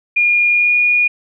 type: tone with pitch glide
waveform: sine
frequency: 2424 to 2442 Hz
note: D#7 to D#7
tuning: -46 to -33 cents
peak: -10 dBFS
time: 0.16-1.08 s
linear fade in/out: 10 ms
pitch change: +13 cents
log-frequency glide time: 0.5-0.75 s
effects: none